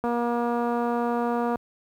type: click train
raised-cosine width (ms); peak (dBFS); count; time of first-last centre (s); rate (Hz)
1; -14; 362; 0.04-1.557; 238
effects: high-pass 60 Hz 12 dB/octave + 9-bit